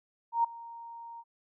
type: tone with ADSR envelope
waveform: sine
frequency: 930 Hz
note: A#5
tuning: 4 cents flat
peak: -21 dBFS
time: 0.32-1.24 s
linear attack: 120 ms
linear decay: 9 ms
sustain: -21 dB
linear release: 46 ms
effects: none